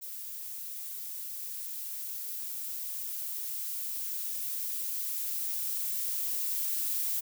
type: noise with level ramp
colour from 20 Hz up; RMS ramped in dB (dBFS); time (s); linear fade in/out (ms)
violet; -41 to -31; 0.01-7.21; 20
effects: none